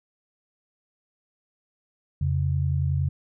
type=tone pair together; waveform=sine; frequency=86.37 / 137.1 Hz; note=F2 / C#3; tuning=-19 / -19 cents; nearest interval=minor sixth; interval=800 cents; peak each=-24 / -24 dBFS; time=2.21-3.09 s; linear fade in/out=5 ms; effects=none